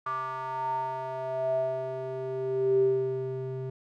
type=tone with band-pass filter sweep; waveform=square; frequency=130.81 Hz; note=C3; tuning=in tune; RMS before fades=-30 dBFS; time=0.06-3.7 s; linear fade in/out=5 ms; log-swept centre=1200 to 270 Hz; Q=9.5; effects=none